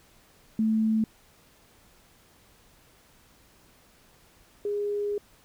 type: tone pair in turn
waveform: sine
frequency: 219.7 / 410.8 Hz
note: A3 / G#4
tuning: -2 / -19 cents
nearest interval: major seventh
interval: 1083 cents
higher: second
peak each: -21 / -26 dBFS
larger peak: first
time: 0.59-1.04 / 4.65-5.18 s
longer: second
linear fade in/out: 2 ms
effects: pink hiss -59 dBFS RMS until 5.44 s